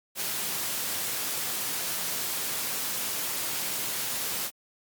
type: high-pass noise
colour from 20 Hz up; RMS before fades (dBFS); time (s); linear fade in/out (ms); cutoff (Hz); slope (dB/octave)
white; -31; 0.15-4.51; 50; 100; 24
effects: Opus 48 kbps